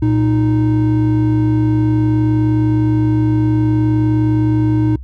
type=tone pair together; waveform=triangle; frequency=116.54 / 310.2 Hz; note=A#2 / D#4; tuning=0 / -5 cents; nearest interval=octave + perfect fourth; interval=1695 cents; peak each=-12 dBFS; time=0.02-4.96 s; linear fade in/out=5 ms; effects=noise-tail reverb RT60 0.1 s tail -25 dB re dry + added 65 Hz sine -27 dBFS peak until 5.03 s